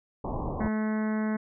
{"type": "low-pass noise", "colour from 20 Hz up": "pink", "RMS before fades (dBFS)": -32, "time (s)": [0.24, 0.68], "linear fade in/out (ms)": 5, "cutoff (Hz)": 1100, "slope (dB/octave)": 96}
{"type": "harmonic tone", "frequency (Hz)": 216.1, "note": "A3", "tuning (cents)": -31, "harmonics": [1, 2, 3, 4, 5, 6, 7, 8, 9, 10], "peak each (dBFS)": [-26, -38, -39, -43, -43, -48, -43, -46, -46, -51], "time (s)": [0.6, 1.37], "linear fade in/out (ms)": 10}
{"effects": []}